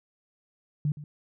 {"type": "tone with echo", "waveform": "sine", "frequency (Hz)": 148, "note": "D3", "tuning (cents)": 14, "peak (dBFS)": -23, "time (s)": [0.85, 0.92], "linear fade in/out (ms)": 2, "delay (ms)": 120, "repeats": 1, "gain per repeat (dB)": -15, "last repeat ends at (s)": 1.04, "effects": []}